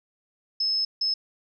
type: tone bursts at uneven times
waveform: sine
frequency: 5200 Hz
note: E8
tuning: 24 cents flat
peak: -22 dBFS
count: 2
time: 0.6-0.85 / 1.01-1.14 s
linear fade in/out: 5 ms
effects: none